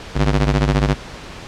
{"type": "ring-modulated tone", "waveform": "sawtooth", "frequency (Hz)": 100.9, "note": "G#2", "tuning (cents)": -49, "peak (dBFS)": -7, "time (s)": [0.15, 0.95], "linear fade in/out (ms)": 20, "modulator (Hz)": 43.2, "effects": ["pink hiss -34 dBFS RMS until 1.47 s", "low-pass 5000 Hz 12 dB/octave"]}